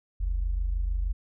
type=tone pair together; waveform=sine; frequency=45.11 / 71.6 Hz; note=F#1 / D2; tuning=-43 / -43 cents; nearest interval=minor sixth; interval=800 cents; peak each=-25 / -35 dBFS; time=0.2-1.13 s; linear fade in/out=10 ms; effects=none